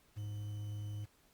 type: tone with quantisation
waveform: triangle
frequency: 104.2 Hz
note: G#2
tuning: 6 cents sharp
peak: -37 dBFS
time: 0.16-1.06 s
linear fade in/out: 20 ms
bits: 10
effects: pink hiss -69 dBFS RMS until 1.33 s + Opus 48 kbps